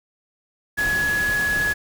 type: tone in noise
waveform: sine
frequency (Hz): 1686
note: G#6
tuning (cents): +26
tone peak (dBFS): -19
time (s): 0.77-1.74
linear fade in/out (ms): 20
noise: pink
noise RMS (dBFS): -30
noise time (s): 0.77-1.74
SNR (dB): +8
effects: none